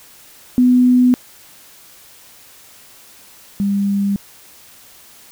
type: tone pair in turn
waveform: sine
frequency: 249.5 / 200 Hz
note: B3 / G3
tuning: +18 / +35 cents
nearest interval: major third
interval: 383 cents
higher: first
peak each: -8 / -14 dBFS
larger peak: first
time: 0.58-1.14 / 3.6-4.16 s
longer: neither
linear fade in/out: 0 ms
effects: white hiss -44 dBFS RMS until 5.31 s